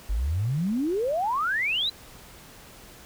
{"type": "exponential sweep", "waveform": "sine", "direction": "up", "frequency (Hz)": [46.25, 4091], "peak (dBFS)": -23, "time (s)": [0.09, 1.9], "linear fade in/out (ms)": 10, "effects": ["pink hiss -48 dBFS RMS until 3.05 s"]}